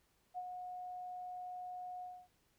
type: tone with ADSR envelope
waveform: sine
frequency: 726 Hz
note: F#5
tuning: 33 cents flat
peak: -38 dBFS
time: 0.34-2.28 s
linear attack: 38 ms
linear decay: 44 ms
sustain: -5 dB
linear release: 260 ms
effects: pink hiss -75 dBFS RMS until 2.58 s